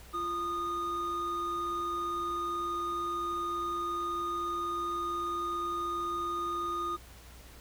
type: tone pair together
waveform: triangle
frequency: 345.6 / 1229.9 Hz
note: F4 / D#6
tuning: -18 / -20 cents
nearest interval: octave + minor seventh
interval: 2198 cents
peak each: -37 / -30 dBFS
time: 0.13-6.97 s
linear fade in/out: 20 ms
effects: added 60 Hz sine -52 dBFS peak until 7.6 s + pink hiss -54 dBFS RMS until 7.6 s